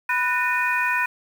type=harmonic tone with a mistuned harmonic; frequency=493.9 Hz; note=B4; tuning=in tune; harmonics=2 / 3 / 4 / 5; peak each=-25 / -25 / -25 / -25 dBFS; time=0.09-1.06 s; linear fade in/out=5 ms; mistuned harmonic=4; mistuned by=-140 cents; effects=7-bit